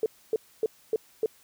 sine tone bursts, 440 Hz, A4, in tune, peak -21 dBFS, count 5, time 0.03-1.26 s, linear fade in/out 2 ms, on 30 ms, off 270 ms, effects white hiss -59 dBFS RMS until 1.43 s

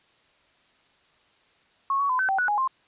sine tone with pitch steps, 1097 / 1123 / 1015 / 1528 / 774 / 1473 / 830 / 1054 Hz, C#6 / C#6 / B5 / G6 / G5 / F#6 / G#5 / C6, -18 / +22 / +47 / -45 / -22 / -8 / -1 / +12 cents, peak -21 dBFS, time 1.9-2.676 s, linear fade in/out 2 ms, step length 97 ms, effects white hiss -62 dBFS RMS until 2.87 s + resampled to 8000 Hz

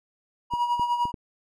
triangle tone with tremolo, 961 Hz, B5, 48 cents flat, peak -18 dBFS, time 0.5-1.12 s, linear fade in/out 50 ms, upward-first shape sine, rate 10 Hz, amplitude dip 60%
clicks, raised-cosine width 3 ms, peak -23 dBFS, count 4, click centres 0.537 / 0.796 / 1.054 / 1.142 s
effects none

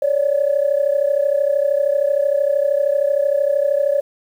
sine tone pair together, 554.4 / 587.4 Hz, C#5 / D5, 0 / 0 cents, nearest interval minor second, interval 100 cents, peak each -16 / -17 dBFS, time 0.02-4.01 s, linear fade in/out 5 ms, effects tanh soft clip ceiling -7 dBFS + 8-bit

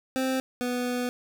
25% pulse tone pair in turn, 261.6 / 246.9 Hz, C4 / B3, 0 / 0 cents, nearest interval minor second, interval 100 cents, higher first, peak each -21 / -23 dBFS, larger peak first, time 0.16-0.4 / 0.61-1.09 s, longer second, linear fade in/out 0 ms, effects none

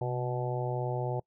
harmonic tone with a mistuned harmonic, 123.47 Hz, B2, in tune, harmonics 1 / 3 / 4 / 5 / 6 / 7, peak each -32 / -37 / -38 / -39 / -40 / -40 dBFS, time 0.01-1.2 s, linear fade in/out 5 ms, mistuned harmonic 1, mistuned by +64 cents, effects noise-tail reverb RT60 0.1 s tail -25 dB re dry

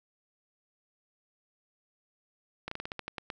slowing click train, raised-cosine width 0.3 ms, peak -20 dBFS, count 10, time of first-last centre 2.68-3.302 s, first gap 34 ms, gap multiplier 1.17, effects none

